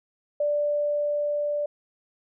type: tone with level ramp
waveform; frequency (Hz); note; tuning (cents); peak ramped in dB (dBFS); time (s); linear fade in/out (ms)
sine; 587.3; D5; 0; -21 to -24; 0.4-1.66; 5
effects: none